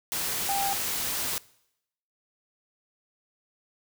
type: tone in noise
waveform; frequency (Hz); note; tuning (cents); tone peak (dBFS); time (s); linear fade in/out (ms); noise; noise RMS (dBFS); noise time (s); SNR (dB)
sine; 793; G5; +20; -26; 0.49-0.73; 0; white; -30; 0.12-1.38; +1
effects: noise-tail reverb RT60 0.8 s tail -22 dB re dry